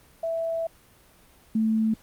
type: tone pair in turn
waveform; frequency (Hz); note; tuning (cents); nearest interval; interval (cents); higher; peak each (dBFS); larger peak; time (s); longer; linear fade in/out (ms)
sine; 659.3 / 220.4; E5 / A3; 0 / +3; octave + perfect fifth; 1897; first; -25 / -20; second; 0.23-0.67 / 1.55-1.94; first; 5
effects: pink hiss -56 dBFS RMS until 2.02 s + Opus 32 kbps